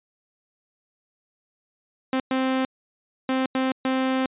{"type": "tone bursts at uneven times", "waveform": "sawtooth", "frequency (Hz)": 261.6, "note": "C4", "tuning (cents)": 0, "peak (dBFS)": -17, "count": 5, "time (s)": [[2.13, 2.2], [2.31, 2.65], [3.29, 3.46], [3.55, 3.72], [3.85, 4.26]], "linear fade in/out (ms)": 2, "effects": ["resampled to 8000 Hz"]}